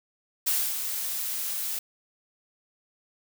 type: noise with ADSR envelope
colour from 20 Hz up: blue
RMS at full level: -24 dBFS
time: 0.46-1.79 s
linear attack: 13 ms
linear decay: 270 ms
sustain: -7 dB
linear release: 5 ms
effects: none